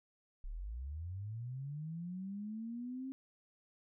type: linear sweep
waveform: sine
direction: up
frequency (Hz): 31.38 to 268.8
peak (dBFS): -40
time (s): 0.44-3.12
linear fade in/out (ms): 0
effects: none